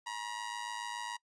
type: tone with amplitude modulation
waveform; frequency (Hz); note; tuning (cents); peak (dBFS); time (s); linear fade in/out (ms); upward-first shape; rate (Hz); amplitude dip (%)
sawtooth; 955; A#5; +42; -31; 0.06-1.17; 10; sine; 107; 70
effects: noise-tail reverb RT60 0.1 s tail -23 dB re dry + resampled to 22050 Hz